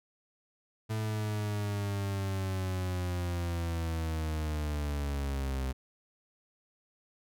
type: linear sweep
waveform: 40% pulse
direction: down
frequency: 110 to 65.1 Hz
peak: -30 dBFS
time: 0.89-5.73 s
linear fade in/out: 20 ms
effects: none